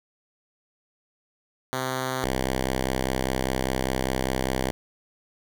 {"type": "tone pair in turn", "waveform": "5% pulse", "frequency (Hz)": [130, 65], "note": ["C3", "C2"], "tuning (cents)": [-11, -11], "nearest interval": "octave", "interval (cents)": 1200, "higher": "first", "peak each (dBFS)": [-15, -13], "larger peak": "second", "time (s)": [[1.73, 2.24], [2.24, 4.71]], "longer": "second", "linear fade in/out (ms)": 0, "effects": []}